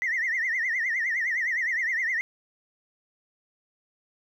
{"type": "tone with vibrato", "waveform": "sine", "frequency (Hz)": 1942, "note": "B6", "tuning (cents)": -30, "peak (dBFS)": -23, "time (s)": [0.02, 2.21], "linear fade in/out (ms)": 0, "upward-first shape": "triangle", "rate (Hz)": 9.7, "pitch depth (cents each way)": 180, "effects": ["tanh soft clip ceiling -20 dBFS", "10-bit"]}